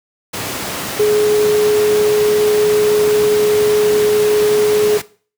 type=tone in noise; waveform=sine; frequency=421.4 Hz; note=G#4; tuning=25 cents sharp; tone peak=-9 dBFS; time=0.99-4.98 s; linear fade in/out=10 ms; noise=pink; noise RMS=-22 dBFS; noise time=0.33-5.02 s; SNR=+10 dB; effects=noise-tail reverb RT60 0.4 s tail -18 dB re dry + high-pass 150 Hz 12 dB/octave